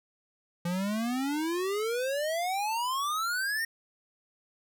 square exponential sweep, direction up, 170.1 to 1864.7 Hz, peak -29 dBFS, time 0.65-3.65 s, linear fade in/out 5 ms, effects none

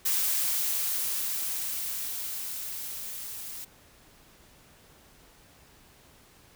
blue noise with level ramp, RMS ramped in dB -26 to -40 dBFS, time 0.05-3.65 s, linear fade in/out 10 ms, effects pink hiss -57 dBFS RMS until 6.55 s

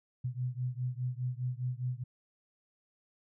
sine beating tone pair, 123.47 / 128.37 Hz, B2 / C3, 0 / -33 cents, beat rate 4.9 Hz, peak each -35 / -36 dBFS, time 0.24-2.04 s, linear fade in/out 10 ms, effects none

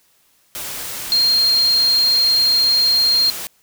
sine tone in noise, 4210 Hz, C8, 10 cents sharp, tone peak -12 dBFS, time 1.12-3.3 s, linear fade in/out 0 ms, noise white, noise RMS -28 dBFS, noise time 0.55-3.47 s, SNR +13 dB, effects white hiss -58 dBFS RMS until 3.62 s

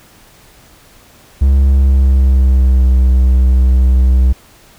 triangle tone with pitch glide, 67.9 to 63.72 Hz, C#2 to C2, -35 to -45 cents, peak -4 dBFS, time 1.41-4.33 s, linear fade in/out 10 ms, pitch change -110 cents, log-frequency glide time 1.65-2.9 s, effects pink hiss -44 dBFS RMS until 4.78 s

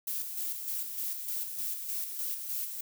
violet noise with tremolo, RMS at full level -34 dBFS, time 0.07-2.81 s, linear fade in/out 5 ms, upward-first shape square, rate 3.3 Hz, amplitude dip 45%, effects none

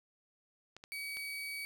clicks, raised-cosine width 0.2 ms, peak -32 dBFS, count 3, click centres 0.766 / 0.839 / 1.17 s
35% pulse tone, 2269 Hz, C#7, 40 cents sharp, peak -37 dBFS, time 0.92-1.65 s, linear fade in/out 0 ms
effects 10-bit

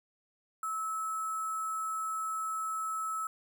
sine tone with sample-and-hold, 1300 Hz, E6, 24 cents flat, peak -32 dBFS, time 0.63-3.27 s, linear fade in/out 2 ms, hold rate 8820 Hz, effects none

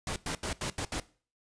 pink noise bursts at uneven times, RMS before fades -34 dBFS, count 6, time 0.07-0.16 / 0.26-0.35 / 0.43-0.53 / 0.61-0.7 / 0.78-0.85 / 0.92-1 s, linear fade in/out 2 ms, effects noise-tail reverb RT60 0.4 s tail -19 dB re dry + resampled to 22050 Hz

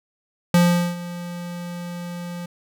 square tone with ADSR envelope, 174.61 Hz, F3, in tune, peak -12 dBFS, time 0.54-2.46 s, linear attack 3 ms, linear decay 410 ms, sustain -18 dB, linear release 6 ms, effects none

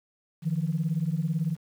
sine beating tone pair, 152.3 / 170.3 Hz, D#3 / F3, -37 / -43 cents, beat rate 18 Hz, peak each -27 dBFS, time 0.42-1.57 s, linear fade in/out 50 ms, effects tanh soft clip ceiling -18 dBFS + 9-bit

